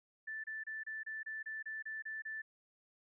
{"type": "tone bursts", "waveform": "sine", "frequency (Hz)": 1760, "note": "A6", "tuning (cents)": 0, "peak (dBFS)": -40, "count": 11, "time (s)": [0.27, 2.42], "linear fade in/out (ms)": 10, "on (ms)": 170, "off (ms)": 28, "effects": []}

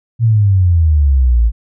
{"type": "exponential sweep", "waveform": "sine", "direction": "down", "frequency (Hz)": [118.5, 54], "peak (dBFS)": -7, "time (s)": [0.19, 1.52], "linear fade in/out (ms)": 50, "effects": []}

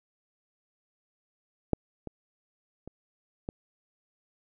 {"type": "clicks", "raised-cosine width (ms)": 2, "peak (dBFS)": [-10, -24, -28, -20], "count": 4, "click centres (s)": [1.733, 2.073, 2.876, 3.489], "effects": []}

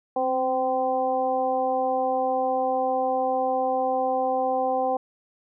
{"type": "harmonic tone with a mistuned harmonic", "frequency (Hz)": 258.1, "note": "C4", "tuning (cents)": -23, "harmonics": [1, 2, 3, 4], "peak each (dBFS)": [-33, -25, -24, -34], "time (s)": [0.16, 4.97], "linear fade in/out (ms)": 5, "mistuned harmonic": 1, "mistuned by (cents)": 34, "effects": []}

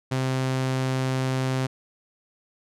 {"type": "tone", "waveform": "sawtooth", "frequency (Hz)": 130.81, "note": "C3", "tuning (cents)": 0, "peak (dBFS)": -19, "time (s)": [0.11, 1.67], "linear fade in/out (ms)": 10, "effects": ["low-pass 9000 Hz 12 dB/octave"]}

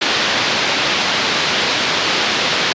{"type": "low-pass noise", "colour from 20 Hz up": "white", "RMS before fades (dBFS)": -17, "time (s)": [0.01, 2.73], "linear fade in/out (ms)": 10, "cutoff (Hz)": 4500, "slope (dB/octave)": 24, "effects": ["high-pass 150 Hz 12 dB/octave", "resampled to 16000 Hz"]}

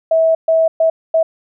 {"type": "tone bursts at uneven times", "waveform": "sine", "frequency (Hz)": 649, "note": "E5", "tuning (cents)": -27, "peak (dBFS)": -9, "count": 4, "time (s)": [[0.11, 0.35], [0.48, 0.68], [0.8, 0.9], [1.14, 1.23]], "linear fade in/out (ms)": 5, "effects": []}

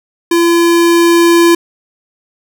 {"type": "tone with level ramp", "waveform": "square", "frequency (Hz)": 340, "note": "F4", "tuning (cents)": -46, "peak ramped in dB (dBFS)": [-8, -5], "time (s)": [0.31, 1.55], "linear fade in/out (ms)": 5, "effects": []}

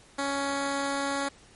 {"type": "tone", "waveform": "10% pulse", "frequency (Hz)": 278.5, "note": "C#4", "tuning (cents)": 8, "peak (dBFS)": -19, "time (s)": [0.18, 1.29], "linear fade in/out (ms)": 10, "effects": ["pink hiss -55 dBFS RMS until 1.55 s", "MP3 48 kbps"]}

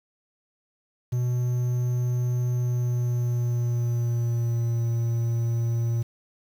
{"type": "tone with pitch glide", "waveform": "triangle", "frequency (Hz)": [123, 116.63], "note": ["B2", "A#2"], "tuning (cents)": [-7, 1], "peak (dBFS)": -20, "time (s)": [1.12, 6.03], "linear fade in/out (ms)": 10, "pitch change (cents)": -92, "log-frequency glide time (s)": [2.52, 4.83], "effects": ["8-bit"]}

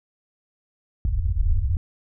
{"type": "low-pass noise", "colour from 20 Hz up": "pink", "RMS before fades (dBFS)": -21, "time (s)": [1.05, 1.77], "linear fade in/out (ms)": 2, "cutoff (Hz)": 100, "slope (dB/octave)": 48, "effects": []}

